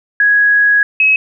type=tone pair in turn; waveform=sine; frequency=1664 / 2563 Hz; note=G#6 / E7; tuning=+3 / -49 cents; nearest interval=perfect fifth; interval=748 cents; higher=second; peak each=-7 dBFS; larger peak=neither; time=0.2-0.83 / 1-1.16 s; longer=first; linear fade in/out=2 ms; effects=none